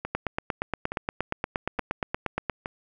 two click trains, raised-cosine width 0.5 ms, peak -16 / -11 dBFS, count 4 / 21, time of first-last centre 0.05-2.659 / 0.15-2.497 s, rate 1.15 / 8.52 Hz, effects none

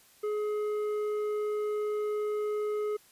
sine tone with tanh clipping, 421.3 Hz, G#4, 25 cents sharp, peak -30 dBFS, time 0.23-2.97 s, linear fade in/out 10 ms, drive 8 dB, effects white hiss -60 dBFS RMS until 3.11 s + resampled to 32000 Hz

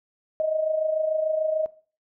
sine tone with amplitude modulation, 627 Hz, D#5, 13 cents sharp, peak -19 dBFS, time 0.4-1.66 s, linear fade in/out 0 ms, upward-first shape sine, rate 26.8 Hz, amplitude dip 65%, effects noise-tail reverb RT60 0.4 s tail -18 dB re dry

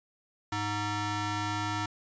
20% pulse ring-modulated tone, 415.3 Hz, G#4, in tune, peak -22 dBFS, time 0.52-1.86 s, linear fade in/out 5 ms, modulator 519 Hz, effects resampled to 16000 Hz

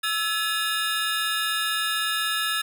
square tone cluster, 1320 / 1700 / 2484 / 2839 / 3668 Hz, E6 / G#6 / D#7 / F7 / A#7, +2 / +40 / -3 / +28 / -29 cents, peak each -30 / -29 / -37 / -34 / -29 dBFS, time 0.03-2.62 s, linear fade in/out 10 ms, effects none

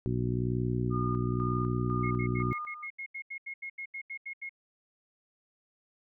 harmonic tone, 61 Hz, B1, 21 cents flat, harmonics 1 / 2 / 3 / 4 / 5 / 6, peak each -39 / -30 / -36 / -36 / -38 / -36 dBFS, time 0.06-2.53 s, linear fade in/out 0 ms
sine tone with tremolo, 1216 Hz, D#6, 40 cents flat, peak -34 dBFS, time 0.9-2.88 s, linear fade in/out 50 ms, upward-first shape square, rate 2 Hz, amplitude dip 60%
sine tone bursts, 2159 Hz, C#7, 46 cents flat, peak -36 dBFS, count 16, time 2.03-4.494 s, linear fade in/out 10 ms, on 79 ms, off 80 ms
effects none

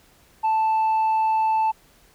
sine tone, 880 Hz, A5, in tune, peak -15 dBFS, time 0.43-1.72 s, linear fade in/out 20 ms, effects tanh soft clip ceiling -17 dBFS + pink hiss -56 dBFS RMS until 2.14 s

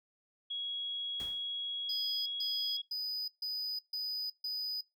sine tone, 3322 Hz, G#7, in tune, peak -35 dBFS, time 0.5-2.82 s, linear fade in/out 10 ms
pink noise with exponential decay, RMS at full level -46 dBFS, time 1.2-1.51 s, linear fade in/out 0 ms, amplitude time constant 66 ms
triangle tone bursts, 4978 Hz, D#8, in tune, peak -33 dBFS, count 6, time 1.89-4.81 s, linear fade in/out 5 ms, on 370 ms, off 140 ms
effects noise-tail reverb RT60 0.2 s tail -23 dB re dry

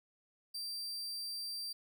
40% pulse tone, 4700 Hz, D8, 1 cent sharp, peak -38 dBFS, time 0.54-1.73 s, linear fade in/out 10 ms, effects 13-bit

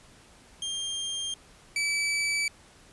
sawtooth tone pair in turn, 3195 / 2303 Hz, G7 / D7, +32 / -34 cents, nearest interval tritone, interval 566 cents, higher first, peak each -27 / -22 dBFS, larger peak second, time 0.62-1.34 / 1.76-2.48 s, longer neither, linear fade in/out 2 ms, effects pink hiss -55 dBFS RMS until 2.92 s + resampled to 24000 Hz

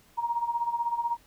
sine tone with tremolo, 941 Hz, A#5, 16 cents sharp, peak -23 dBFS, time 0.17-1.17 s, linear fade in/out 20 ms, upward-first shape sine, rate 16 Hz, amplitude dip 75%, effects pink hiss -60 dBFS RMS until 1.26 s

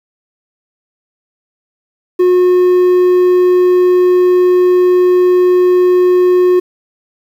triangle tone, 361.8 Hz, F#4, 39 cents flat, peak -4 dBFS, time 2.19-6.6 s, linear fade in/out 10 ms, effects 7-bit

